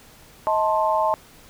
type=chord; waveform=sine; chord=A diminished; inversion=second; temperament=just; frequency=633.6 / 880 / 1056 Hz; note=Eb5 / A5 / C6; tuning=+31 / 0 / +16 cents; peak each=-22 / -21 / -24 dBFS; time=0.47-1.14 s; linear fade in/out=0 ms; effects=pink hiss -49 dBFS RMS until 1.49 s